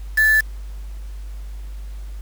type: tone with quantisation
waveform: sine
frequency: 1745 Hz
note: A6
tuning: 15 cents flat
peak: -12 dBFS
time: 0.17-0.41 s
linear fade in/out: 10 ms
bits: 4
effects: added 50 Hz sine -29 dBFS peak until 2.21 s + pink hiss -51 dBFS RMS until 2.21 s